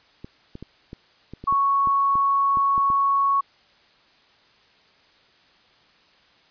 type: clicks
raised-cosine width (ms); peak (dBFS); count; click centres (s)
3; -23; 12; 0.245 / 0.554 / 0.626 / 0.931 / 1.336 / 1.44 / 1.525 / 1.873 / 2.155 / 2.572 / 2.779 / 2.902
type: tone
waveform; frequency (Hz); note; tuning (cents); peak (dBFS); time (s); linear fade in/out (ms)
sine; 1108.7; C#6; 0; -17; 1.47-3.41; 10
effects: white hiss -57 dBFS RMS until 6.5 s + resampled to 11025 Hz